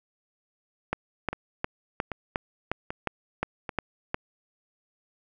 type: two click trains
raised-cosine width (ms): 0.5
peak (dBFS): -11 / -17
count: 10 / 4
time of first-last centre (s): 0.93-4.144 / 1.33-3.692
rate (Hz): 2.8 / 1.27
effects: none